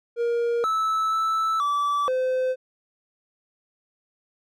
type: tone with pitch steps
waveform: triangle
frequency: 471.2 / 1308 / 1316 / 1156 / 514 Hz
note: A#4 / E6 / E6 / D6 / C5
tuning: +19 / -14 / -3 / -28 / -31 cents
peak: -19 dBFS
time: 0.16-2.56 s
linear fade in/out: 50 ms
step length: 480 ms
effects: none